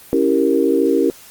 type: chord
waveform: sine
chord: C# diminished seventh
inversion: none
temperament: equal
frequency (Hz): 277.2 / 329.6 / 392 / 466.2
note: C#4 / E4 / G4 / Bb4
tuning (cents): 0 / 0 / 0 / 0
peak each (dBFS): -18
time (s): 0.13-1.1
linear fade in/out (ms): 0
effects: white hiss -42 dBFS RMS until 1.3 s + Opus 32 kbps